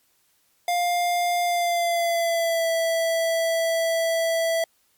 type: tone with pitch glide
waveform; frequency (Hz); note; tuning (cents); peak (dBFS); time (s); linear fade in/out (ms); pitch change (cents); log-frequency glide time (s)
square; 703 to 659.7; F5 to E5; +11 to +1; -21; 0.68-4.64; 2; -110; 1.43-2.69
effects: white hiss -65 dBFS RMS until 4.97 s + MP3 96 kbps